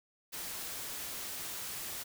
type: noise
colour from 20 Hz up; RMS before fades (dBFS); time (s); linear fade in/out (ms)
white; -41; 0.32-2.04; 20
effects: none